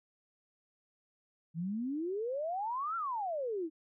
sine exponential two-way sweep, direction up then down, 156.2 to 1388 to 303.8 Hz, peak -33 dBFS, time 1.54-3.7 s, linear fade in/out 50 ms, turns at 2.96 s, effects none

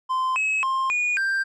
triangle tone with pitch steps, 1036 / 2569 / 1058 / 2450 / 1579 Hz, C6 / E7 / C6 / D#7 / G6, -17 / -45 / +19 / -27 / +12 cents, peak -19 dBFS, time 0.09-1.44 s, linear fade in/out 20 ms, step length 270 ms, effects resampled to 24000 Hz

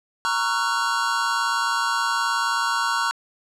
square chord, Gb major seventh, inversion first, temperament equal with one note detuned, 932.3 / 1108.7 / 1361.1 / 1480 Hz, Bb5 / Db6 / F6 / Gb6, 0 / 0 / -45 / 0 cents, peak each -27 dBFS, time 0.25-3.11 s, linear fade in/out 0 ms, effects low-pass 8000 Hz 12 dB/octave

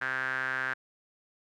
sawtooth tone with band-pass filter, 130.81 Hz, C3, in tune, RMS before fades -32 dBFS, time 0.01-0.74 s, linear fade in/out 10 ms, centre 1600 Hz, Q 8.2, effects none

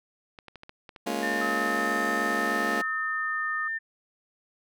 clicks, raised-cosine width 0.3 ms, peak -28 dBFS, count 11, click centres 0.388 / 0.483 / 0.557 / 0.634 / 0.694 / 0.892 / 0.962 / 1.337 / 1.391 / 1.493 / 1.794 s
20% pulse chord, Bb minor seventh, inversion third, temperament just, 209.8 / 233.1 / 279.7 / 349.6 Hz, Ab3 / Bb3 / Db4 / F4, +18 / 0 / +16 / +2 cents, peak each -29 dBFS, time 1.06-2.82 s, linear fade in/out 10 ms
sine tone, 1800 Hz, A6, 39 cents sharp, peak -28 dBFS, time 1.22-3.79 s, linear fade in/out 20 ms
sine tone with pitch glide, 1276 to 1246.9 Hz, D#6 to D#6, +43 to +3 cents, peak -31 dBFS, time 1.41-3.68 s, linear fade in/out 5 ms, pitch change -40 cents, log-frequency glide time 2.81-3.44 s
effects none

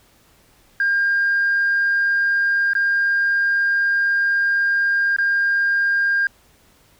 sine tone with dropouts, 1606 Hz, G6, 41 cents sharp, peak -14 dBFS, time 0.8-6.27 s, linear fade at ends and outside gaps 2 ms, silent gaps 2.734-2.751 / 5.164-5.185 s, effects tanh soft clip ceiling -12 dBFS + pink hiss -55 dBFS RMS until 6.99 s

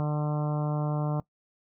harmonic tone, 149.6 Hz, D3, 32 cents sharp, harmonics 1 / 2 / 3 / 4 / 5 / 6 / 7 / 8 / 9, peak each -26 / -36 / -40 / -37 / -39 / -43 / -43 / -47 / -49 dBFS, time 0-1.2 s, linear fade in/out 0 ms, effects noise-tail reverb RT60 0.1 s tail -20 dB re dry

